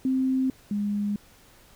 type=tone pair in turn; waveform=sine; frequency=261.6 / 205.2 Hz; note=C4 / G#3; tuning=0 / -21 cents; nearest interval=major third; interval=421 cents; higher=first; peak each=-21 / -24 dBFS; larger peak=first; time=0.05-0.5 / 0.71-1.16 s; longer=neither; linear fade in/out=2 ms; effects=pink hiss -55 dBFS RMS until 1.75 s